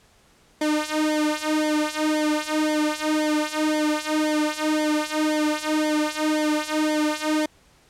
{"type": "tone with flanger", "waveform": "sawtooth", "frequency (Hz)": 305.5, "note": "D#4", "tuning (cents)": -32, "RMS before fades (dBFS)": -23, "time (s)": [0.61, 7.46], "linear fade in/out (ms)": 5, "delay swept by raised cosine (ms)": [0.73, 3.23], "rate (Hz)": 1.9, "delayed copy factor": -1, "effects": ["pink hiss -57 dBFS RMS until 7.89 s", "low-pass 10000 Hz 12 dB/octave"]}